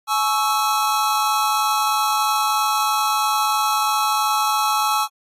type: chord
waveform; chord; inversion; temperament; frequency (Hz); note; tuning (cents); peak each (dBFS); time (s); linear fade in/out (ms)
square; C# minor; second; equal with one note detuned; 849 / 1108.7 / 1318.5; G#5 / C#6 / E6; +38 / 0 / 0; -22 / -24 / -22; 0.07-5.08; 50
effects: AAC 48 kbps